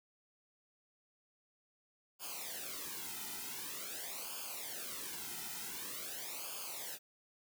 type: noise with flanger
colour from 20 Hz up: white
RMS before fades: -44 dBFS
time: 2.19-6.99 s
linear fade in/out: 50 ms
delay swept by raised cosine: 0.51 to 1.81 ms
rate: 0.46 Hz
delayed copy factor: -0.9
effects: none